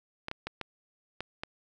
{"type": "clicks", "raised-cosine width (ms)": 0.3, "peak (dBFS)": -19, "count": 6, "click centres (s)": [0.284, 0.314, 0.47, 0.613, 1.206, 1.435], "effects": []}